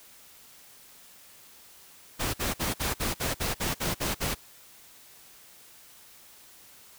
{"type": "noise bursts", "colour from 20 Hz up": "pink", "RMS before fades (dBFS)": -29, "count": 11, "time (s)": [2.19, 4.35], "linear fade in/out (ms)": 20, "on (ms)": 150, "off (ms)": 51, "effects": ["white hiss -53 dBFS RMS until 6.98 s"]}